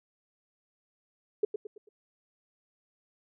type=tone with echo; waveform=sine; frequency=420 Hz; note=G#4; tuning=19 cents sharp; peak=-21 dBFS; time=1.43-1.45 s; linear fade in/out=5 ms; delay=110 ms; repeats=4; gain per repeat=-8 dB; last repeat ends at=1.89 s; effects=none